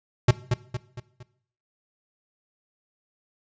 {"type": "tone with echo", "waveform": "square", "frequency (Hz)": 123.47, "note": "B2", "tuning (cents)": 0, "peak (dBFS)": -13, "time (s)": [0.28, 0.31], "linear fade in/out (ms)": 5, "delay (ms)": 230, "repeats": 4, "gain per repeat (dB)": -7, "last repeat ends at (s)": 1.23, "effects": ["noise-tail reverb RT60 0.6 s tail -18 dB re dry", "resampled to 16000 Hz"]}